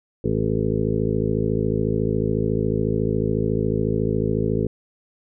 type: harmonic tone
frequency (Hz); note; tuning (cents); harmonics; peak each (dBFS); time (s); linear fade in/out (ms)
54; A1; -32; 1 / 2 / 3 / 4 / 5 / 7 / 8 / 9; -31 / -26 / -26 / -27 / -29 / -27 / -26 / -31; 0.24-4.67; 5
effects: none